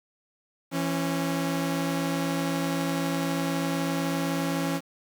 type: tone pair together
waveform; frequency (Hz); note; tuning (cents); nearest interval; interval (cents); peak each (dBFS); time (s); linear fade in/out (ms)
sawtooth; 167.26 / 274.8; E3 / C#4; +26 / -15; major sixth; 859; -25 / -24; 0.71-4.81; 50
effects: 8-bit